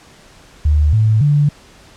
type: tone with pitch steps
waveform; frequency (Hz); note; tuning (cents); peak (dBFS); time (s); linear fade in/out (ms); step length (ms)
sine; 75.1 / 109.2 / 146.1; D2 / A2 / D3; +39 / -13 / -9; -9; 0.65-1.49; 5; 280
effects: pink hiss -44 dBFS RMS until 1.96 s + low-pass 8000 Hz 12 dB/octave